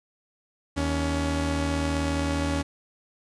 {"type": "tone pair together", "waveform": "sawtooth", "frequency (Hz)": [79.1, 281.2], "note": ["D#2", "C#4"], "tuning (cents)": [29, 25], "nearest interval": "octave + minor seventh", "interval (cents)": 2196, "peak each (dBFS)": -23, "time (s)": [0.76, 2.63], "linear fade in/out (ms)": 20, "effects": ["resampled to 22050 Hz", "9-bit"]}